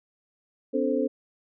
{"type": "tone cluster", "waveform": "sine", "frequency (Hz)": [256.1, 289.1, 441.7, 524], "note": ["C4", "D4", "A4", "C5"], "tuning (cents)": [-37, -27, 7, 2], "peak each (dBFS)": -28, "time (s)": [0.73, 1.08], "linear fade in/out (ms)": 20, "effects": []}